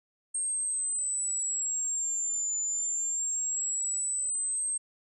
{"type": "linear two-way sweep", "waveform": "sine", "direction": "down then up", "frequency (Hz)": [8510, 7030, 8380], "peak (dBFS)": -28, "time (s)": [0.34, 4.78], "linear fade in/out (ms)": 10, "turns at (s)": 2.57, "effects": []}